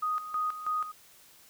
sine tone with tremolo, 1244.5 Hz, D#6, in tune, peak -27 dBFS, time 0.02-0.92 s, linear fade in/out 10 ms, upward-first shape square, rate 3.1 Hz, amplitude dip 70%, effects white hiss -57 dBFS RMS until 1.49 s

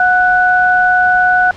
sine tone pair together, 729.7 / 1484 Hz, F#5 / F#6, -24 / +5 cents, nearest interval octave, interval 1229 cents, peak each -11 / -10 dBFS, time 0-1.51 s, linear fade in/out 2 ms, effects pink hiss -35 dBFS RMS until 1.56 s + low-pass 4000 Hz 12 dB/octave

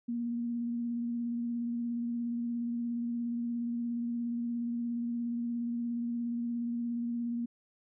sine tone with vibrato, 236.6 Hz, A#3, 26 cents sharp, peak -31 dBFS, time 0.08-7.46 s, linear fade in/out 10 ms, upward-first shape sine, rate 17 Hz, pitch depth 19 cents each way, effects none

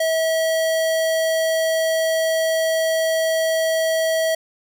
square tone, 646 Hz, E5, 35 cents flat, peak -18 dBFS, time 0-4.35 s, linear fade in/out 5 ms, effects none

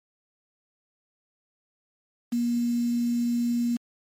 sine tone with quantisation, 238.3 Hz, A#3, 38 cents sharp, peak -22 dBFS, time 2.32-3.77 s, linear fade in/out 10 ms, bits 7, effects MP3 64 kbps

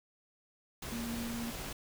sine tone in noise, 233.1 Hz, A#3, in tune, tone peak -37 dBFS, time 0.92-1.51 s, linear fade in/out 5 ms, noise pink, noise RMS -42 dBFS, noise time 0.82-1.73 s, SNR +2 dB, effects none

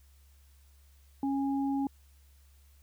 sine tone pair together, 274.9 / 823.8 Hz, C#4 / G#5, -14 / -14 cents, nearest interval octave + perfect fifth, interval 1900 cents, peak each -28 / -37 dBFS, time 1.23-1.87 s, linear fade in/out 2 ms, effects added 69 Hz sine -57 dBFS peak until 2.82 s + white hiss -68 dBFS RMS until 2.82 s

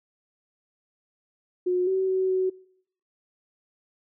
sine tone with pitch steps, 361.7 / 379.4 / 376.4 / 373.9 Hz, F#4 / F#4 / F#4 / F#4, -39 / +43 / +30 / +18 cents, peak -21 dBFS, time 1.66-2.5 s, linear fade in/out 10 ms, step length 210 ms, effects noise-tail reverb RT60 0.7 s tail -24 dB re dry

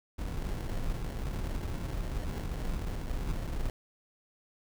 brown noise with sample-and-hold, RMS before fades -34 dBFS, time 0.18-3.7 s, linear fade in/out 2 ms, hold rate 1225 Hz, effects none

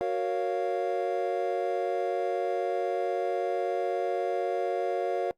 triangle chord, Gb major seventh, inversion none, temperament equal, 370 / 466.2 / 554.4 / 698.5 Hz, Gb4 / Bb4 / Db5 / F5, 0 / 0 / 0 / 0 cents, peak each -30 dBFS, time 0.01-5.31 s, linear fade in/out 0 ms, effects noise-tail reverb RT60 0.1 s tail -22 dB re dry + Opus 48 kbps

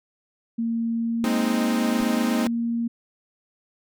sine tone with pitch glide, 230 to 233.2 Hz, A#3 to A#3, -23 to +1 cents, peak -22 dBFS, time 0.58-2.88 s, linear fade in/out 10 ms, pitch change +24 cents, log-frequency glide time 0.94-1.7 s
sawtooth chord, Ab major, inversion none, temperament equal with one note detuned, 206.1 / 261.6 / 311.1 Hz, Ab3 / C4 / Eb4, -13 / 0 / 0 cents, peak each -25 / -23 / -24 dBFS, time 1.24-2.47 s, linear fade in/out 0 ms
brown noise with exponential decay, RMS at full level -32 dBFS, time 2-2.08 s, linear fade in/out 2 ms, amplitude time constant 17 ms
effects none

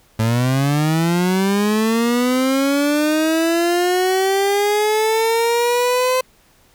30% pulse linear sweep, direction up, 109.2 to 516 Hz, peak -12 dBFS, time 0.19-6.21 s, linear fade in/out 5 ms, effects pink hiss -54 dBFS RMS until 6.74 s

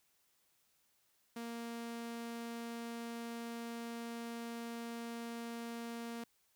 sawtooth tone, 233.1 Hz, A#3, in tune, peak -38 dBFS, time 1.36-6.24 s, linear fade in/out 5 ms, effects white hiss -75 dBFS RMS until 6.55 s

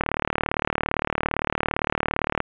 click train, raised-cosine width 0.5 ms, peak -6 dBFS, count 91, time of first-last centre 0.01-2.404 s, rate 37.6 Hz, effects resampled to 8000 Hz + 7-bit

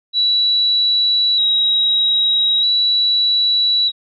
sine tone with vibrato, 3881 Hz, B7, 31 cents flat, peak -12 dBFS, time 0.13-3.92 s, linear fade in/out 50 ms, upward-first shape square, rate 0.4 Hz, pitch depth 22 cents each way, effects none

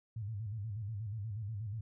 sine tone with vibrato, 106.2 Hz, G#2, 39 cents sharp, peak -37 dBFS, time 0.16-1.81 s, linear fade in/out 5 ms, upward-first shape square, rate 8.3 Hz, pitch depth 110 cents each way, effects none

